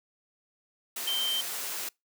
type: tone in noise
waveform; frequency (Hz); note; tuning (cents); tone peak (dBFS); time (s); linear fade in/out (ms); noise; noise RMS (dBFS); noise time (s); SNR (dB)
sine; 3126; G7; -6; -27; 1.07-1.41; 5; white; -35; 0.96-1.89; +5
effects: noise-tail reverb RT60 0.2 s tail -26 dB re dry + high-pass 300 Hz 12 dB/octave